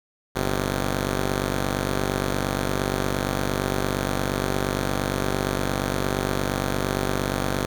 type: tone pair together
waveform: 5% pulse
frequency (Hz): 48.64 / 129.3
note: G1 / C3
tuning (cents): -13 / -20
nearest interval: octave + perfect fourth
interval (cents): 1693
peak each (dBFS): -13 / -17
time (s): 0.35-7.66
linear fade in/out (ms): 10
effects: none